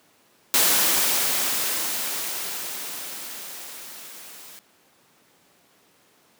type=noise with level ramp; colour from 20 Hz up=white; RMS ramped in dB=-18 to -44 dBFS; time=0.54-4.59 s; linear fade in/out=0 ms; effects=pink hiss -59 dBFS RMS until 6.39 s + high-pass 200 Hz 12 dB/octave